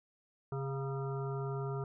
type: harmonic tone with a mistuned harmonic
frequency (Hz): 135.7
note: C#3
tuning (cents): -36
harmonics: 1 / 3 / 5 / 7 / 9 / 10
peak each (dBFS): -36 / -40 / -48 / -49 / -49 / -51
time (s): 0.52-1.84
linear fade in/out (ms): 2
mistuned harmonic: 5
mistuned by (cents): +46
effects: none